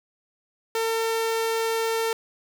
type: tone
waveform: sawtooth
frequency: 451.8 Hz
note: A4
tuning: 46 cents sharp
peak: -19 dBFS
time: 0.75-2.13 s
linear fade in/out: 2 ms
effects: none